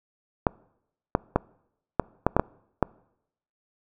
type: clicks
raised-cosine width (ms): 1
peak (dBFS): -5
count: 8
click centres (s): 0.468 / 1.151 / 1.36 / 1.997 / 2.266 / 2.366 / 2.396 / 2.827
effects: noise-tail reverb RT60 0.8 s tail -25 dB re dry